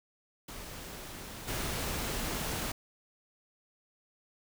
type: noise with level steps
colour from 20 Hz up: pink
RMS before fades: -44 / -35 dBFS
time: 0.48-2.72 s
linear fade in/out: 5 ms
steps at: 1.47 s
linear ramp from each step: 20 ms
effects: none